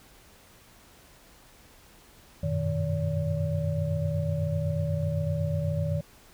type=tone cluster; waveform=sine; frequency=91.5 / 99.5 / 121 / 154.8 / 572 Hz; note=F#2 / G2 / B2 / D#3 / D5; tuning=-19 / +26 / -35 / -9 / -46 cents; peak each=-31 / -35 / -36 / -28 / -34 dBFS; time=2.43-6.01 s; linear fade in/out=5 ms; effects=pink hiss -55 dBFS RMS until 6.33 s